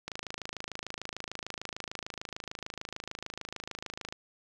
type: click train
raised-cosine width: 0.2 ms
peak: -20 dBFS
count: 109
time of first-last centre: 0.08-4.125 s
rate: 26.7 Hz
effects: none